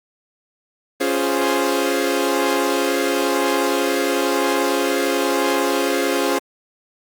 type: chord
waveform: sawtooth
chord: Db major seventh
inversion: none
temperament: equal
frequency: 277.2 / 349.2 / 415.3 / 523.3 Hz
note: Db4 / F4 / Ab4 / C5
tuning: 0 / 0 / 0 / 0 cents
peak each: -19 dBFS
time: 1-6.39 s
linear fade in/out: 10 ms
effects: Opus 32 kbps